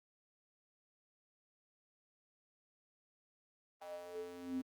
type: tone with high-pass filter sweep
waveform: square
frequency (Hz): 88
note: F2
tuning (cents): +14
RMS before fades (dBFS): -45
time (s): 3.81-4.62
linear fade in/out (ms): 10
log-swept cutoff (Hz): 730 to 240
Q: 9.8
effects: Opus 32 kbps